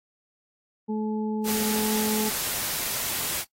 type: harmonic tone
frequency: 215.2 Hz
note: A3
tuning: 38 cents flat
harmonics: 1 / 2 / 4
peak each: -26 / -32 / -38 dBFS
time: 0.88-2.3 s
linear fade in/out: 20 ms
type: noise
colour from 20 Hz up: white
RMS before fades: -29 dBFS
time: 1.44-3.45 s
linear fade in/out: 50 ms
effects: noise-tail reverb RT60 0.1 s tail -20 dB re dry + AAC 48 kbps